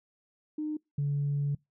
sine tone pair in turn, 305 / 143.11 Hz, D#4 / D3, -34 / -44 cents, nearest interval octave + minor second, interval 1310 cents, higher first, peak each -30 / -25 dBFS, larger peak second, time 0.58-0.77 / 0.98-1.55 s, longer second, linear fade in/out 5 ms, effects noise-tail reverb RT60 0.2 s tail -26 dB re dry + tanh soft clip ceiling -23 dBFS

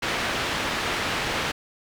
white low-pass noise, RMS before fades -27 dBFS, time 0.02-1.52 s, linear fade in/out 10 ms, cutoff 2700 Hz, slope 12 dB/octave, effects none

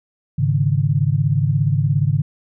sine chord, Ab suspended fourth, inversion none, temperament equal, 103.83 / 138.59 / 155.56 Hz, Ab2 / Db3 / Eb3, 0 / 0 / 0 cents, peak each -20 / -17 / -20 dBFS, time 0.38-2.22 s, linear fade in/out 10 ms, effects none

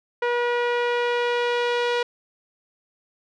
sawtooth tone with low-pass filter sweep, 481.9 Hz, B4, 43 cents flat, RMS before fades -23 dBFS, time 0.22-2.03 s, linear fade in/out 5 ms, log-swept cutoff 2100 to 3600 Hz, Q 1.2, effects none

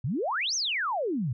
sine exponential two-way sweep, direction up then down, 108.8 to 6530 to 108.8 Hz, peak -26 dBFS, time 0.04-1.33 s, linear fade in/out 5 ms, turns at 0.55 s, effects none

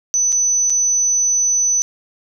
sine tone with dropouts, 6000 Hz, F#8, 23 cents sharp, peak -13 dBFS, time 0.14-1.82 s, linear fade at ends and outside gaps 0 ms, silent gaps 0.321-0.326 / 0.698-0.703 s, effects none

